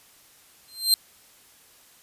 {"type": "tone with exponential growth", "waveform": "sawtooth", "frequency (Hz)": 4152, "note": "C8", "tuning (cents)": -14, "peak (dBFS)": -10, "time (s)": [0.68, 0.94], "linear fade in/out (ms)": 1, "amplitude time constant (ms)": 55, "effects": ["white hiss -55 dBFS RMS until 2.02 s", "resampled to 32000 Hz"]}